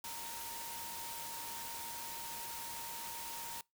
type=tone in noise; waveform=sine; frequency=927 Hz; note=A#5; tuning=10 cents flat; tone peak=-48 dBFS; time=0.04-3.61 s; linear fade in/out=2 ms; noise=white; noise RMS=-45 dBFS; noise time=0.04-3.61 s; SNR=-6 dB; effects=noise-tail reverb RT60 0.2 s tail -24 dB re dry